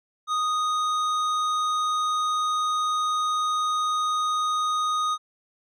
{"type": "tone with hard clipping", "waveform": "triangle", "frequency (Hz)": 1242, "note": "D#6", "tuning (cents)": -3, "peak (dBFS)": -24, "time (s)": [0.27, 5.18], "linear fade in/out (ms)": 50, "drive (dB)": 14, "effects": []}